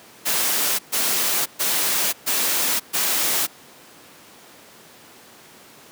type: noise bursts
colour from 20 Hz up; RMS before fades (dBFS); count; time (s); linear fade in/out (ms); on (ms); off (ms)
white; -21; 5; 0.25-3.47; 20; 540; 130
effects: pink hiss -46 dBFS RMS until 5.91 s + high-pass 200 Hz 12 dB/octave